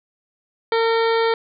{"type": "harmonic tone with a mistuned harmonic", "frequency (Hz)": 454.9, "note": "A#4", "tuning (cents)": -42, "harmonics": [1, 2, 3, 4, 5, 7, 8, 9, 10], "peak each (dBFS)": [-17, -23, -27, -29, -31, -34, -35, -36, -37], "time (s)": [0.72, 1.34], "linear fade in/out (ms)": 2, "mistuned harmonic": 4, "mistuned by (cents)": 20, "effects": []}